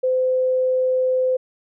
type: tone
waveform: sine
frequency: 513 Hz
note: C5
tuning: 34 cents flat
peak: -16 dBFS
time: 0.03-1.37 s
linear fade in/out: 10 ms
effects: none